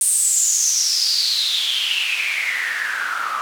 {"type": "noise with band-pass filter sweep", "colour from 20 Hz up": "white", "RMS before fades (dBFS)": -20, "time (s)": [0.01, 3.41], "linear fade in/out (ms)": 0, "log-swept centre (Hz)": [9200, 1200], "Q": 8.9, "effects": []}